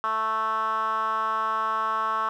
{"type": "tone with band-pass filter", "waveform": "10% pulse", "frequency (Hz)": 220, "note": "A3", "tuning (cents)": 0, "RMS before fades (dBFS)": -26, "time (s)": [0.04, 2.29], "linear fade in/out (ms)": 0, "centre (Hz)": 1200, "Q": 6.3, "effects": []}